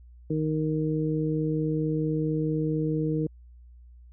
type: harmonic tone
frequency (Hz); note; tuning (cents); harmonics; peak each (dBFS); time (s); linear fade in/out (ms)
155.56; D#3; 0; 1 / 2 / 3; -27 / -28 / -31; 0.3-3.27; 5
effects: added 60 Hz sine -47 dBFS peak until 4.12 s